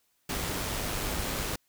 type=noise with amplitude modulation; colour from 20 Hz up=pink; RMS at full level=-31 dBFS; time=0.29-1.56 s; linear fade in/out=5 ms; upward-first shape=sine; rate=103 Hz; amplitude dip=30%; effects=white hiss -72 dBFS RMS until 1.68 s